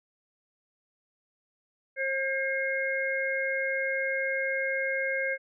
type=harmonic tone; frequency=536 Hz; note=C5; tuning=42 cents sharp; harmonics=1 / 3 / 4; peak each=-31 / -31 / -31 dBFS; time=1.96-5.38 s; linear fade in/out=50 ms; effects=none